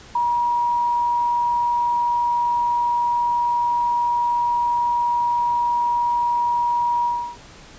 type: tone with ADSR envelope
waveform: sine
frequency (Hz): 957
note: A#5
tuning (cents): +45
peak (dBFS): -15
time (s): 0.15-7.37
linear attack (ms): 6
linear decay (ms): 7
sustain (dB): -2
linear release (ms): 320
effects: pink hiss -44 dBFS RMS until 7.78 s + resampled to 16000 Hz